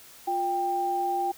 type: tone pair together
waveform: sine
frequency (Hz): 352.3 / 790.2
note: F4 / G5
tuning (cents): +15 / +14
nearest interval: octave + major second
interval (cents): 1399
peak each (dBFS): -32 / -25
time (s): 0.27-1.32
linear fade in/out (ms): 10
effects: white hiss -50 dBFS RMS until 1.37 s